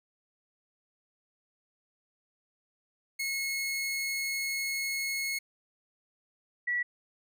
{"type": "tone pair in turn", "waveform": ["sawtooth", "sine"], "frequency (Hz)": [2176, 1943.2], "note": ["C#7", "B6"], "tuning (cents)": [-33, -29], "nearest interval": "major second", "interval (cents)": 196, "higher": "first", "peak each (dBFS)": -27, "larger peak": "neither", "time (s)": [[3.19, 5.39], [6.67, 6.83]], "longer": "first", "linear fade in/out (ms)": 10, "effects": []}